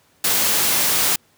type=noise; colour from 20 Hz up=white; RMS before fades=-18 dBFS; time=0.24-1.16 s; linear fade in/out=5 ms; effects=pink hiss -58 dBFS RMS until 1.37 s + high-pass 100 Hz 12 dB/octave